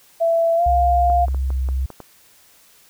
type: tone with pitch glide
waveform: sine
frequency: 666 to 701.5 Hz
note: E5 to F5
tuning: +18 to +8 cents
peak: -14 dBFS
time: 0.2-1.26 s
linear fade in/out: 20 ms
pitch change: +90 cents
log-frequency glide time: 0.56-0.64 s
type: tone with vibrato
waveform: sine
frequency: 65.7 Hz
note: C2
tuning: 8 cents sharp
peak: -18 dBFS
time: 0.66-1.86 s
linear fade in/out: 5 ms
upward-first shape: sine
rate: 1.8 Hz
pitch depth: 15 cents each way
type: clicks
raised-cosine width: 1 ms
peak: -21 dBFS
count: 7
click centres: 1.1 / 1.283 / 1.346 / 1.504 / 1.688 / 1.903 / 2.003 s
effects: white hiss -52 dBFS RMS until 2.89 s